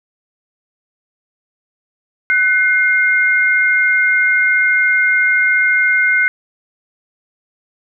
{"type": "tone pair together", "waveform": "sine", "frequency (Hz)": [1499, 2122], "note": ["F#6", "C7"], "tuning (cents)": [22, 24], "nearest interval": "tritone", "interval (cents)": 602, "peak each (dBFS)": -13, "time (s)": [2.3, 6.28], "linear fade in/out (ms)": 0, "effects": []}